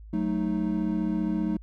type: chord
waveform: triangle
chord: D# diminished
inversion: first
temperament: equal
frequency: 185 / 220 / 311.1 Hz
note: F#3 / A3 / D#4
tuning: 0 / 0 / 0 cents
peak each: -27 dBFS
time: 0.13-1.57 s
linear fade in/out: 5 ms
effects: added 53 Hz sine -42 dBFS peak until 1.62 s